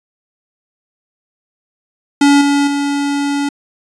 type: tone with level steps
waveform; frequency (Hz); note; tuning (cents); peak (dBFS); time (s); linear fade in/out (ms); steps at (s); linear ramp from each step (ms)
square; 284.1; C#4; +43; -7 / -11 / -15; 2.21-3.49; 5; 2.41 / 2.67; 5
effects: resampled to 22050 Hz